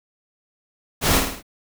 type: noise with echo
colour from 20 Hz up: pink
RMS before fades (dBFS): -18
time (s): 1.01-1.22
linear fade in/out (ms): 50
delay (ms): 52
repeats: 4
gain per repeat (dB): -5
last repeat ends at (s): 1.428
effects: none